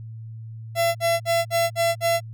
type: tone bursts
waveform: 45% pulse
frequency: 675 Hz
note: E5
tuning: 41 cents sharp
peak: -18 dBFS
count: 6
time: 0.75-2.205 s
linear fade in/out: 50 ms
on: 200 ms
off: 51 ms
effects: added 112 Hz sine -34 dBFS peak until 2.33 s